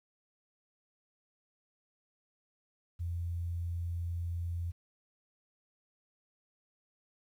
sine tone, 85.7 Hz, F2, 32 cents flat, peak -33 dBFS, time 2.99-4.72 s, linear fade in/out 20 ms, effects 11-bit

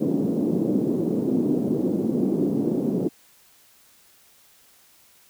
white band-pass noise, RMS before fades -23 dBFS, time 0-3.09 s, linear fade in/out 20 ms, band 180 to 350 Hz, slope 24 dB/octave, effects white hiss -56 dBFS RMS until 5.29 s

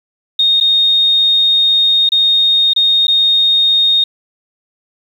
sine tone with dropouts, 3702 Hz, A#7, 13 cents flat, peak -8 dBFS, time 0.39-4.04 s, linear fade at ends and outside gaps 5 ms, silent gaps 0.602-0.609 / 2.091-2.119 / 2.735-2.761 / 3.07-3.08 s, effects 7-bit

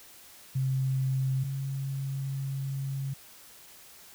sine tone pair in turn, 132.4 / 136.2 Hz, C3 / C#3, +21 / -30 cents, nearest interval unison, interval 49 cents, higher second, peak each -25 / -30 dBFS, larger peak first, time 0.55-1.44 / 1.44-3.14 s, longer second, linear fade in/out 10 ms, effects white hiss -52 dBFS RMS until 4.14 s

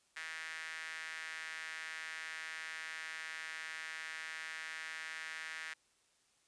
sawtooth tone with high-pass filter, 159.9 Hz, D#3, 48 cents sharp, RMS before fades -45 dBFS, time 0.16-5.74 s, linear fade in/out 10 ms, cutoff 1800 Hz, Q 3.7, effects white hiss -73 dBFS RMS until 6.47 s + resampled to 22050 Hz

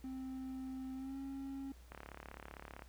triangle tone with pitch glide, 261.7 to 272 Hz, C4 to C#4, 0 to -33 cents, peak -40 dBFS, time 0.04-1.72 s, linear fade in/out 2 ms, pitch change +67 cents, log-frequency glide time 0.95-1.17 s
click train, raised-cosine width 0.5 ms, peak -33 dBFS, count 33, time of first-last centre 1.92-2.821 s, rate 35.5 Hz
effects added 60 Hz sine -56 dBFS peak until 2.88 s + pink hiss -66 dBFS RMS until 2.88 s

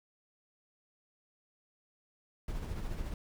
brown noise with tremolo, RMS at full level -36 dBFS, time 2.48-3.14 s, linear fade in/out 2 ms, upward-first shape sine, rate 14 Hz, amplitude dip 40%, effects none

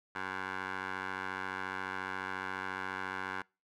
15% pulse tone with band-pass filter, 94.3 Hz, F#2, 33 cents sharp, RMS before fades -39 dBFS, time 0.15-3.42 s, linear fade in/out 5 ms, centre 1400 Hz, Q 2.4, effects noise-tail reverb RT60 0.3 s tail -25 dB re dry

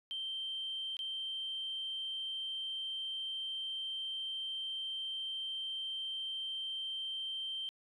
sine tone with dropouts, 3133 Hz, G7, 2 cents flat, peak -36 dBFS, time 0.11-7.69 s, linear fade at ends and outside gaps 0 ms, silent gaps 0.968-0.991 s, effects tanh soft clip ceiling -32 dBFS

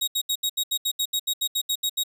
sawtooth tone bursts, 3779 Hz, A#7, 23 cents sharp, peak -19 dBFS, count 15, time 0.01-2.036 s, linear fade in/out 10 ms, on 66 ms, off 74 ms, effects 9-bit

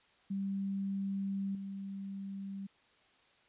sine tone with level steps, 196 Hz, G3, in tune, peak -33 / -39 dBFS, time 0.3-2.67 s, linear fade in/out 10 ms, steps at 1.55 s, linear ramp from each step 2 ms, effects white hiss -67 dBFS RMS until 3.48 s + resampled to 8000 Hz

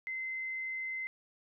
sine tone, 2063 Hz, C7, 25 cents flat, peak -35 dBFS, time 0.07-1.07 s, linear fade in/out 0 ms, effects none

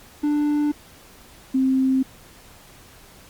triangle / sine tone pair in turn, 295.4 / 263.2 Hz, D4 / C4, +10 / +10 cents, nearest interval major second, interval 200 cents, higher first, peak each -16 dBFS, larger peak neither, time 0.23-0.72 / 1.54-2.03 s, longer neither, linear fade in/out 10 ms, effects pink hiss -48 dBFS RMS until 3.29 s + Opus 48 kbps

